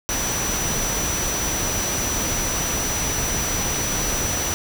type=tone in noise; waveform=sine; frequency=5910 Hz; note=F#8; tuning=3 cents flat; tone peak=-25 dBFS; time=0.09-4.54 s; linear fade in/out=0 ms; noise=pink; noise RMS=-25 dBFS; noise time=0.09-4.54 s; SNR=-3 dB; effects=none